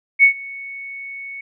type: tone with ADSR envelope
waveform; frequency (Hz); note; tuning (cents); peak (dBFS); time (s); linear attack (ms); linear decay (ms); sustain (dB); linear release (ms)
sine; 2217; C#7; 0; -5; 0.19-1.41; 42; 97; -24; 5
effects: none